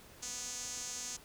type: tone with band-pass filter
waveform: sawtooth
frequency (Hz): 246.9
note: B3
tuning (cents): 0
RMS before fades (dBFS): -42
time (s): 0.22-1.17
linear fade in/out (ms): 10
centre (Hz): 6600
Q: 4.2
effects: pink hiss -57 dBFS RMS until 1.24 s